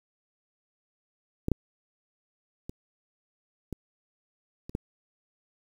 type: clicks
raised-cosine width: 3 ms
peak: -14 / -10 / -24 / -21 / -27 / -16 dBFS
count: 6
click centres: 1.484 / 1.517 / 2.695 / 3.727 / 4.695 / 4.751 s
effects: 8-bit